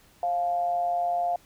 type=tone with amplitude modulation; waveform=sine; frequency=700 Hz; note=F5; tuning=4 cents sharp; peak=-21 dBFS; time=0.23-1.36 s; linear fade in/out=2 ms; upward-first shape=sine; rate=162 Hz; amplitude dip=50%; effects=pink hiss -58 dBFS RMS until 1.45 s